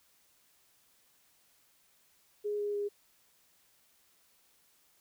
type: tone with pitch steps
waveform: sine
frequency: 415.3 / 412 / 408.6 Hz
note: G#4 / G#4 / G#4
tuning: 0 / -14 / -28 cents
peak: -31 dBFS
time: 2.44-2.89 s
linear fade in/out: 20 ms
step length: 150 ms
effects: white hiss -68 dBFS RMS until 5 s